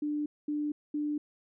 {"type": "tone bursts", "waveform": "sine", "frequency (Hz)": 296.9, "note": "D4", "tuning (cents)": 19, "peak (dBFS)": -29, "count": 3, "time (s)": [0.02, 1.18], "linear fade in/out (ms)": 5, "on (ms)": 240, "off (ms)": 220, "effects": []}